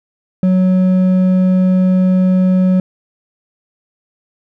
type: tone with hard clipping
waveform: sine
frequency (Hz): 185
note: F#3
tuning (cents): 0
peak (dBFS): -10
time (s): 0.43-2.8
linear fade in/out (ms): 2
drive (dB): 5
effects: none